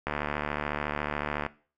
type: click train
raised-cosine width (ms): 0.5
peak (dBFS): -14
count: 104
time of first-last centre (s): 0.07-1.464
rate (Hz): 73.9
effects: noise-tail reverb RT60 0.4 s tail -19 dB re dry